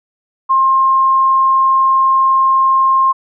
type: tone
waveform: sine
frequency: 1063 Hz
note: C6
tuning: 27 cents sharp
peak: -8 dBFS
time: 0.49-3.13 s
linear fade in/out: 20 ms
effects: none